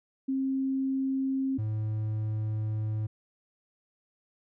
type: tone pair in turn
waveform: sine / triangle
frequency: 267.1 / 108.04 Hz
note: C4 / A2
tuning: +36 / -31 cents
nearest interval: octave + major third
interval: 1567 cents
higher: first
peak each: -26 dBFS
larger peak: neither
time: 0.28-1.58 / 1.58-3.07 s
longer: second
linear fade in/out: 10 ms
effects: none